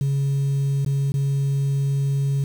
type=tone with dropouts; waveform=sine; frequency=138.59 Hz; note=C#3; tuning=in tune; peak=-16 dBFS; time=0.01-2.44 s; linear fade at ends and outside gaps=2 ms; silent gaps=0.848-0.862 / 1.12-1.14 s; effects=tanh soft clip ceiling -17 dBFS + 7-bit